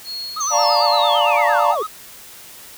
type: tone with tremolo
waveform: sine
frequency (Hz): 4316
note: C#8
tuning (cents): -47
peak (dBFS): -25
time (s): 0.04-1.17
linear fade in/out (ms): 50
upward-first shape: sine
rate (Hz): 1.8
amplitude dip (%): 60
type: tone with vibrato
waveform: triangle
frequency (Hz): 1183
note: D6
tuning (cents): +12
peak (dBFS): -21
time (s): 0.36-1.87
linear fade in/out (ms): 10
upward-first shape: sine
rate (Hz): 8.9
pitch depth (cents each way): 140
type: linear sweep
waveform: sine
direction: down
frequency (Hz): 6390 to 360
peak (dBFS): -20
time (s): 0.4-1.83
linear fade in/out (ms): 10
type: chord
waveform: triangle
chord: Bb major seventh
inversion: first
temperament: equal with one note detuned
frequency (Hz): 587.3 / 701.3 / 880 / 932.3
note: D5 / F5 / A5 / Bb5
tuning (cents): 0 / +7 / 0 / 0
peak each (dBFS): -18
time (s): 0.5-1.76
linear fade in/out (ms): 50
effects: white hiss -40 dBFS RMS until 2.77 s